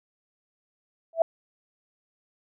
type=tone with exponential growth; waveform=sine; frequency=659.3 Hz; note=E5; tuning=in tune; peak=-12 dBFS; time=1.13-1.22 s; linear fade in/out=2 ms; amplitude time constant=18 ms; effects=none